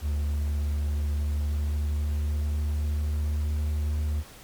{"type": "tone with pitch glide", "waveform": "triangle", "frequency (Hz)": [73.4, 75.25], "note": ["D2", "D2"], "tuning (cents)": [0, 43], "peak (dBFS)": -22, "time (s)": [0.01, 4.24], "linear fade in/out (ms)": 50, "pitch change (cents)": 43, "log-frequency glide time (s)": [0.91, 3.75], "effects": ["pink hiss -48 dBFS RMS until 4.43 s", "MP3 96 kbps"]}